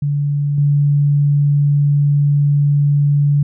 sine tone with level steps, 144.2 Hz, D3, 31 cents flat, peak -14 / -10 dBFS, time 0.02-3.43 s, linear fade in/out 5 ms, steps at 0.58 s, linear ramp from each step 2 ms, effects none

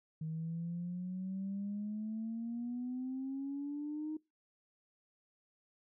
sine exponential sweep, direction up, 156.8 to 312.4 Hz, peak -36 dBFS, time 0.21-4.17 s, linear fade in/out 5 ms, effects noise-tail reverb RT60 0.2 s tail -22 dB re dry + tanh soft clip ceiling -32 dBFS

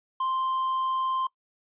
sine tone with tanh clipping, 1046.5 Hz, C6, in tune, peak -26 dBFS, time 0.2-1.27 s, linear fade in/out 5 ms, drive 4 dB, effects noise-tail reverb RT60 0.1 s tail -21 dB re dry + resampled to 8000 Hz

